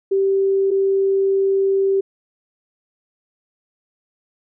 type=tone pair in turn; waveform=sine; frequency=389.5 / 389.5 Hz; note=G4 / G4; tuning=-11 / -11 cents; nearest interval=unison; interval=0 cents; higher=neither; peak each=-14 dBFS; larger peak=neither; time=0.11-0.71 / 0.71-2.01 s; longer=second; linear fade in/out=10 ms; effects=none